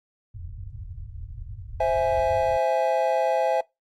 white low-pass noise, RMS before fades -37 dBFS, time 0.34-2.57 s, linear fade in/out 5 ms, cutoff 110 Hz, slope 48 dB/octave
triangle chord, C augmented, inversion none, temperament equal, 523.3 / 659.3 / 830.6 Hz, C5 / E5 / G#5, 0 / 0 / 0 cents, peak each -23 / -21 / -23 dBFS, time 1.8-3.61 s, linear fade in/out 5 ms
effects noise-tail reverb RT60 0.2 s tail -23 dB re dry + Opus 48 kbps

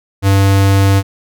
square tone, 98 Hz, G2, in tune, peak -8 dBFS, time 0.22-1.03 s, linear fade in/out 50 ms, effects none

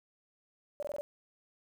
sine tone bursts, 584 Hz, D5, 10 cents flat, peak -34 dBFS, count 5, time 0.8-1.01 s, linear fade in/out 0 ms, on 26 ms, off 20 ms, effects 10-bit

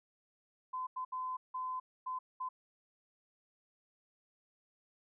sine tone bursts at uneven times, 1022 Hz, C6, 41 cents flat, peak -36 dBFS, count 6, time 0.73-0.87 / 0.96-1.05 / 1.12-1.37 / 1.54-1.8 / 2.06-2.19 / 2.4-2.49 s, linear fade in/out 10 ms, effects none

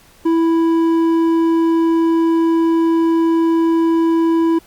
sine tone with hard clipping, 329.6 Hz, E4, in tune, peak -13 dBFS, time 0.25-4.59 s, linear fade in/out 10 ms, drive 6 dB, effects pink hiss -48 dBFS RMS until 4.66 s + Opus 48 kbps

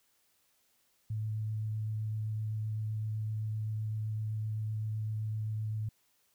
sine tone with vibrato, 108.4 Hz, A2, 25 cents flat, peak -32 dBFS, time 1.1-5.89 s, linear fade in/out 5 ms, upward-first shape sine, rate 7.8 Hz, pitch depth 10 cents each way, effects white hiss -72 dBFS RMS until 6.34 s

